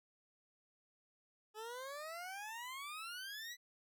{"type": "exponential sweep", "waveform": "20% pulse", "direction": "up", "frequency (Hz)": [421.3, 2000], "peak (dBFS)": -40, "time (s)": [1.54, 3.57], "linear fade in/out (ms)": 50, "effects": []}